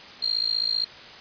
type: tone with amplitude modulation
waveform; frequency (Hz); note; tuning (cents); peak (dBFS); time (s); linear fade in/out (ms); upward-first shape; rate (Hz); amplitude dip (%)
sine; 4200; C8; +6; -18; 0.22-0.85; 10; sine; 55.4; 100
effects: white hiss -43 dBFS RMS until 1.2 s + resampled to 11025 Hz